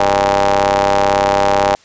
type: ring-modulated tone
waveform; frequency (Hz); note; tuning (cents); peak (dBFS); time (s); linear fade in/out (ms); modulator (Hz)
sawtooth; 98; G2; 0; -4; 0-1.75; 0; 704
effects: white hiss -48 dBFS RMS until 1.84 s + resampled to 16000 Hz